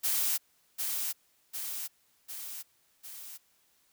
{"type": "noise with echo", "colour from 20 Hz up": "blue", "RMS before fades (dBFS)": -29, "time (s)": [0.03, 0.38], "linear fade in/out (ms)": 20, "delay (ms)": 750, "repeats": 4, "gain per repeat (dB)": -4, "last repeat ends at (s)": 3.38, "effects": ["white hiss -69 dBFS RMS until 3.92 s"]}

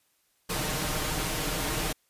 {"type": "noise with comb filter", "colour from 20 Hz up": "pink", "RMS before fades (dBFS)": -30, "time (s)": [0.49, 1.93], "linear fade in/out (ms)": 10, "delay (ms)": 6.5, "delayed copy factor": 0.55, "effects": ["white hiss -70 dBFS RMS until 2.09 s", "resampled to 32000 Hz"]}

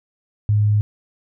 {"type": "tone", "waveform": "sine", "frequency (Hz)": 104.8, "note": "G#2", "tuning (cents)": 16, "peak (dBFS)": -13, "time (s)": [0.49, 0.81], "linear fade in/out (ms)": 0, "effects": []}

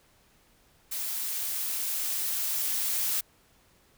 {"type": "noise with level ramp", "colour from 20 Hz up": "blue", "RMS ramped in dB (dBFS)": [-33, -28], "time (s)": [0.91, 3.21], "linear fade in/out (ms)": 10, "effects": ["pink hiss -63 dBFS RMS until 3.97 s"]}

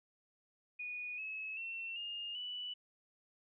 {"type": "tone with pitch steps", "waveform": "sine", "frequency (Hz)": [2464, 2581, 2703, 2830, 2964], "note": ["D#7", "E7", "E7", "F7", "F#7"], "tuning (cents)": [-17, -37, 43, 22, 2], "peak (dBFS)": -40, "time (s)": [0.79, 2.74], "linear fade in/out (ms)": 10, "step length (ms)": 390, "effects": []}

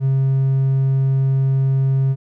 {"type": "tone", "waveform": "triangle", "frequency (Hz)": 134.4, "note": "C3", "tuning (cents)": 47, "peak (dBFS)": -11, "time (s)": [0, 2.16], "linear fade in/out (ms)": 50, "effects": ["tanh soft clip ceiling -7 dBFS"]}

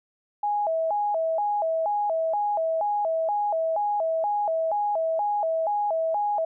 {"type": "tone with vibrato", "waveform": "sine", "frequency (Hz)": 733, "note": "F#5", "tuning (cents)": -16, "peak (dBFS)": -22, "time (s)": [0.43, 6.45], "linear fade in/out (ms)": 5, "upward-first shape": "square", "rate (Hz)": 2.1, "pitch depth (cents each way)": 210, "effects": []}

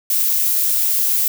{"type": "noise", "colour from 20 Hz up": "violet", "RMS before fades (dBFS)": -17, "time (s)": [0.1, 1.28], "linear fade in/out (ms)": 2, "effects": []}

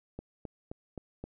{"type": "click train", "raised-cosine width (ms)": 2, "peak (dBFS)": -26, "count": 5, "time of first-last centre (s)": [0.19, 1.24], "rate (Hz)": 3.81, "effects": []}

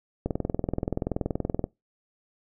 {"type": "click train", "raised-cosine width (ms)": 2, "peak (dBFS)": -13, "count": 30, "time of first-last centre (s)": [0.26, 1.641], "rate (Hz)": 21, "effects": ["noise-tail reverb RT60 0.2 s tail -23 dB re dry"]}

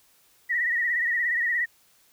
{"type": "tone with vibrato", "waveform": "sine", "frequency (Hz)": 1903, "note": "A#6", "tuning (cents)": 35, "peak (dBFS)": -22, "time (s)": [0.49, 1.66], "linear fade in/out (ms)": 20, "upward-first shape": "triangle", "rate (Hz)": 17, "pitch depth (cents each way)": 85, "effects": ["white hiss -61 dBFS RMS until 2.12 s"]}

